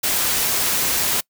white noise, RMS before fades -20 dBFS, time 0.03-1.21 s, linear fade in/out 10 ms, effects noise-tail reverb RT60 0.1 s tail -25 dB re dry

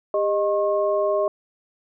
sine tone cluster, 401.4 / 619 / 1082 Hz, G4 / D#5 / C#6, +41 / -9 / -42 cents, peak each -24 / -20 / -28 dBFS, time 0.14-1.28 s, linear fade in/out 2 ms, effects none

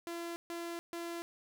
sawtooth tone bursts, 340 Hz, F4, 46 cents flat, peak -35 dBFS, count 3, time 0.07-1.22 s, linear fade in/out 0 ms, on 290 ms, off 140 ms, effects none

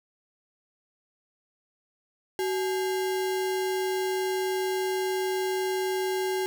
sine tone with sample-and-hold, 375.7 Hz, F#4, 26 cents sharp, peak -25 dBFS, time 2.39-6.46 s, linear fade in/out 0 ms, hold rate 1225 Hz, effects none

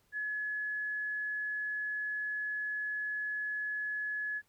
sine tone, 1700 Hz, G#6, 40 cents sharp, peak -33 dBFS, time 0.12-4.42 s, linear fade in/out 50 ms, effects pink hiss -72 dBFS RMS until 4.48 s

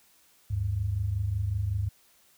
sine tone pair together, 76.01 / 101.4 Hz, D#2 / G#2, -40 / -41 cents, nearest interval perfect fourth, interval 499 cents, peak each -32 / -27 dBFS, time 0.5-1.89 s, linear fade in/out 10 ms, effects white hiss -62 dBFS RMS until 2.37 s

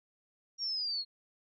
sine linear sweep, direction down, 5640 to 4226 Hz, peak -32 dBFS, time 0.58-1.05 s, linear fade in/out 50 ms, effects none

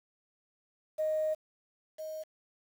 sine tone pair in turn, 622.3 / 625.7 Hz, D#5 / D#5, 0 / +10 cents, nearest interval unison, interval 10 cents, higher second, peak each -27 / -37 dBFS, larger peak first, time 0.98-1.35 / 1.98-2.24 s, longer first, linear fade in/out 20 ms, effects tanh soft clip ceiling -23 dBFS + 9-bit

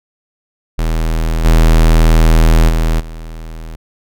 square tone with level steps, 40.4 Hz, E1, 34 cents flat, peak -13 / -6 / -11 / -26 dBFS, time 0.78-3.76 s, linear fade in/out 10 ms, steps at 1.44 / 2.68 / 2.99 s, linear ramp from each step 20 ms, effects none

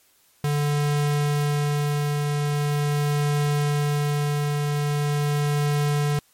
square tone with tremolo, 146.3 Hz, D3, 6 cents flat, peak -20 dBFS, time 0.44-6.19 s, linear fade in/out 2 ms, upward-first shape triangle, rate 0.42 Hz, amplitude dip 25%, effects white hiss -60 dBFS RMS until 6.33 s + MP3 64 kbps

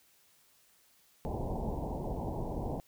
pink low-pass noise, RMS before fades -36 dBFS, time 1.25-2.8 s, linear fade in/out 0 ms, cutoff 960 Hz, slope 96 dB/octave, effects white hiss -66 dBFS RMS until 2.87 s

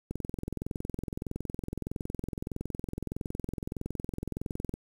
click train, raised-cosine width 3 ms, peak -21 dBFS, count 101, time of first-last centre 0.11-4.74 s, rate 21.6 Hz, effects 8-bit

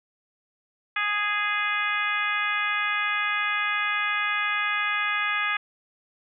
harmonic tone with a mistuned harmonic, 414.3 Hz, G#4, 4 cents flat, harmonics 2 / 3 / 4 / 5 / 6 / 7 / 8, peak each -38 / -29 / -28 / -29 / -30 / -38 / -38 dBFS, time 0.96-5.57 s, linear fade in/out 5 ms, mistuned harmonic 8, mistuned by +38 cents, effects none

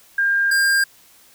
sine / square tone pair in turn, 1604 / 1604 Hz, G6 / G6, +39 / +39 cents, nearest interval unison, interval 0 cents, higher neither, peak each -15 dBFS, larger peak neither, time 0.18-0.51 / 0.51-0.84 s, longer neither, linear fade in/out 5 ms, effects white hiss -51 dBFS RMS until 1.34 s

